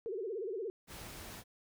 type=tone with vibrato; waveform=sine; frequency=415.3 Hz; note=G#4; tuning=in tune; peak=-36 dBFS; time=0.06-0.7 s; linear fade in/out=0 ms; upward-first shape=sine; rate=17 Hz; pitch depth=220 cents each way
type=noise; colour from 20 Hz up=pink; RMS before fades=-48 dBFS; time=0.87-1.44 s; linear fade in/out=50 ms
effects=none